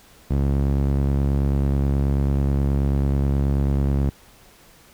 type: tone with band-pass filter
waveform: sawtooth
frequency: 69.3 Hz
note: C#2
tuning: in tune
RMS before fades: -20 dBFS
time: 0.3-4.1 s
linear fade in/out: 10 ms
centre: 140 Hz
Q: 0.61
effects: pink hiss -51 dBFS RMS until 4.93 s